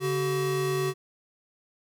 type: tone pair together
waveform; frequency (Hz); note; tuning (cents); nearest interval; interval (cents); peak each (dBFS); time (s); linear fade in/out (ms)
square; 142.4 / 378.2; C#3 / F#4; +47 / +38; octave + perfect fourth; 1691; -31 / -27; 0-0.94; 50
effects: none